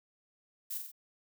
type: noise with echo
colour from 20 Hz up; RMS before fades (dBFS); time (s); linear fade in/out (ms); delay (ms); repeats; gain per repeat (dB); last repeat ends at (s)
violet; -38; 0.7-0.78; 10; 46; 3; -4; 0.918
effects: none